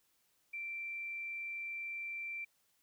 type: tone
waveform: sine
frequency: 2349 Hz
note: D7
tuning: in tune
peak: -39 dBFS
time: 0.53-2.45 s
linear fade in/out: 10 ms
effects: white hiss -75 dBFS RMS until 2.82 s